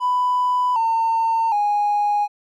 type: tone with pitch steps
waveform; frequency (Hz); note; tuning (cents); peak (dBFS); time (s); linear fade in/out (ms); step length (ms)
triangle; 994 / 906.3 / 826.3; B5 / A#5 / G#5; +11 / -49 / -9; -13; 0-2.28; 50; 760
effects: tanh soft clip ceiling -13 dBFS